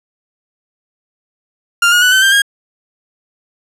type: tone with pitch steps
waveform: 30% pulse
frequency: 1396.9 / 1440.3 / 1485.1 / 1531.3 / 1578.9 / 1628 Hz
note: F6 / F#6 / F#6 / G6 / G6 / G#6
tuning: 0 / -47 / +6 / -41 / +12 / -35 cents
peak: -5 dBFS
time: 1.82-2.42 s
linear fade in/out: 5 ms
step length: 100 ms
effects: low-pass 12000 Hz 12 dB/octave